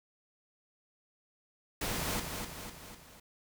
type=noise with echo; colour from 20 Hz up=pink; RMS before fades=-35 dBFS; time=1.81-2.2 s; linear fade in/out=5 ms; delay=250 ms; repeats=4; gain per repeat=-5 dB; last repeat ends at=3.2 s; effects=none